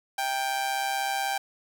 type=tone with amplitude modulation; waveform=sawtooth; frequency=787 Hz; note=G5; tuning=7 cents sharp; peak=-20 dBFS; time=0.18-1.38 s; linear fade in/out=5 ms; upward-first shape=sine; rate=136 Hz; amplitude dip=55%; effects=none